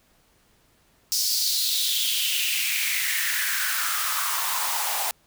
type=noise with high-pass filter sweep; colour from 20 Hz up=white; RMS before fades=-25 dBFS; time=1.12-5.11 s; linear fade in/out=0 ms; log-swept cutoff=5200 to 740 Hz; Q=4.5; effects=pink hiss -62 dBFS RMS until 5.26 s